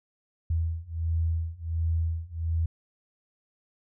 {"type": "beating tone pair", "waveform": "sine", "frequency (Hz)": [81.5, 82.9], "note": ["E2", "E2"], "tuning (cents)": [-19, 10], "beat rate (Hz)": 1.4, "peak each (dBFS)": [-29, -28], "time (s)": [0.5, 2.66], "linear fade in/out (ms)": 5, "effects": []}